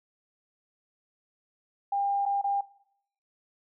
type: tone with dropouts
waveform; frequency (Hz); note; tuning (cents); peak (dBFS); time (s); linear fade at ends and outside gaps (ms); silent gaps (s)
sine; 800; G5; +35; -25; 1.92-2.61; 5; 2.254-2.261 / 2.415-2.441
effects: noise-tail reverb RT60 0.7 s tail -19 dB re dry